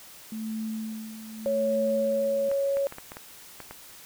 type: tone with tremolo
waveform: sine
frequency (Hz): 220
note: A3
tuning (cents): 0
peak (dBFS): -29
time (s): 0.32-2.49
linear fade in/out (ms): 2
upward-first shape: sine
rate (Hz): 0.82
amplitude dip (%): 70
type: tone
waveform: sine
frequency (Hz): 554.4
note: C#5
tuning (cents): 0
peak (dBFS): -23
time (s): 1.46-2.87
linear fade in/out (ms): 0
type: clicks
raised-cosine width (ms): 0.5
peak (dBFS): -24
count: 8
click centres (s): 2.515 / 2.77 / 2.924 / 2.984 / 3.119 / 3.169 / 3.603 / 3.71
effects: white hiss -48 dBFS RMS until 4.05 s